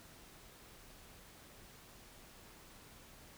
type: silence
effects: pink hiss -58 dBFS RMS until 3.37 s